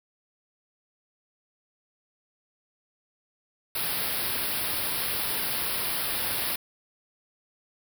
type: band-stop noise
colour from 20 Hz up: white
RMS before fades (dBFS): -29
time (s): 3.75-6.56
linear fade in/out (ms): 5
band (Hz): 5200 to 9400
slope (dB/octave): 96
effects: none